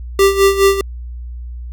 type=tone with tremolo; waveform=square; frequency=392.9 Hz; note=G4; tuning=4 cents sharp; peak=-7 dBFS; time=0.19-0.81 s; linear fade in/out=2 ms; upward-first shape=sine; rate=4.8 Hz; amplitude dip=75%; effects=added 60 Hz sine -25 dBFS peak until 1.72 s